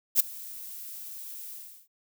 violet noise with ADSR envelope, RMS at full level -18 dBFS, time 0.15-1.88 s, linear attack 50 ms, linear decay 8 ms, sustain -23 dB, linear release 380 ms, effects none

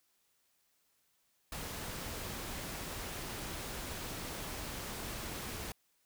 pink noise, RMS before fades -42 dBFS, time 1.52-5.72 s, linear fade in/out 2 ms, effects white hiss -75 dBFS RMS until 6.05 s

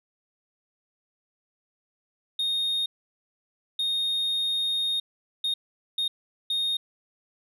sine tone bursts at uneven times, 3700 Hz, A#7, 14 cents flat, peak -21 dBFS, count 5, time 2.39-2.86 / 3.79-5 / 5.44-5.54 / 5.98-6.08 / 6.5-6.77 s, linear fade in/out 5 ms, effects tanh soft clip ceiling -23 dBFS

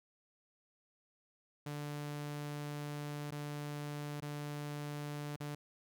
sawtooth tone with dropouts, 146.83 Hz, D3, in tune, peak -36 dBFS, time 1.66-5.55 s, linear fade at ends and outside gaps 5 ms, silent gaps 3.308-3.319 / 4.204-4.222 / 5.362-5.402 s, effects none

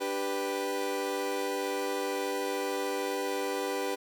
30% pulse chord, G major, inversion second, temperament equal, 293.7 / 392 / 493.9 Hz, D4 / G4 / B4, 0 / 0 / 0 cents, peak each -35 / -31 / -31 dBFS, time 0-3.96 s, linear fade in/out 20 ms, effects none

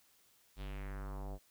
square tone with low-pass filter sweep, 49 Hz, G1, in tune, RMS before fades -43 dBFS, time 0.56-1.39 s, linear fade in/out 50 ms, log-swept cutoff 3900 to 620 Hz, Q 2.6, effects white hiss -69 dBFS RMS until 1.5 s

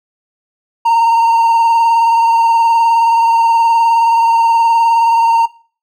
triangle tone with vibrato, 920 Hz, A#5, 23 cents flat, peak -6 dBFS, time 0.85-5.46 s, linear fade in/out 10 ms, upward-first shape triangle, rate 19 Hz, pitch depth 30 cents each way, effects noise-tail reverb RT60 0.4 s tail -19 dB re dry

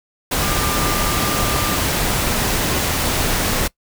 sine tone in noise, 1195 Hz, D6, 30 cents sharp, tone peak -25 dBFS, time 0.42-1.76 s, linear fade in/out 10 ms, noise pink, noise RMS -19 dBFS, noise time 0.31-3.68 s, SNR -9 dB, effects noise-tail reverb RT60 0.1 s tail -22 dB re dry

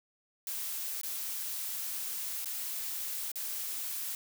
blue noise with dropouts, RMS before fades -37 dBFS, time 0.47-4.15 s, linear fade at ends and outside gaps 1 ms, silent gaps 1.014-1.033 / 2.446-2.457 / 3.317-3.357 s, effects none

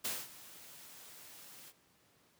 white noise with ADSR envelope, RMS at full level -36 dBFS, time 0.04-1.73 s, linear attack 11 ms, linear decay 220 ms, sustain -18 dB, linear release 43 ms, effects pink hiss -69 dBFS RMS until 2.39 s + high-pass 100 Hz 12 dB/octave

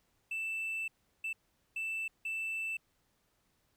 triangle tone bursts at uneven times, 2653 Hz, E7, 10 cents sharp, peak -32 dBFS, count 4, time 0.31-0.88 / 1.24-1.33 / 1.76-2.08 / 2.25-2.77 s, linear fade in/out 5 ms, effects tanh soft clip ceiling -28 dBFS + pink hiss -75 dBFS RMS until 3.76 s

